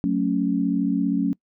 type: chord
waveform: sine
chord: F# minor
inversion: none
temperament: just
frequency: 185 / 222 / 277.5 Hz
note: F#3 / A3 / C#4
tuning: 0 / +16 / +2 cents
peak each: -24 / -25 / -22 dBFS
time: 0.04-1.33 s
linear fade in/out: 0 ms
effects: noise-tail reverb RT60 0.1 s tail -24 dB re dry